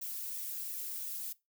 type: noise with flanger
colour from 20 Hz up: violet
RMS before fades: -40 dBFS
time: 0.01-1.33 s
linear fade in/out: 10 ms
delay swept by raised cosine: 1.3 to 4.2 ms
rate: 2.8 Hz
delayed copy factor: -0.95
effects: noise-tail reverb RT60 0.2 s tail -19 dB re dry